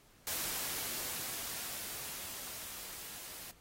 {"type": "noise with level ramp", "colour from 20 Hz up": "white", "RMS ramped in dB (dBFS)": [-37, -48], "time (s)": [0.27, 3.51], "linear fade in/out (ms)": 0, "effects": ["pink hiss -64 dBFS RMS until 3.6 s", "AAC 48 kbps"]}